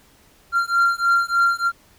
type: beating tone pair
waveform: triangle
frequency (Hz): 1381 / 1384.3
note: F6 / F6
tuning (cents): -20 / -16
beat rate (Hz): 3.3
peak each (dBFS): -17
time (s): 0.52-1.72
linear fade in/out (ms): 50
effects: pink hiss -54 dBFS RMS until 1.98 s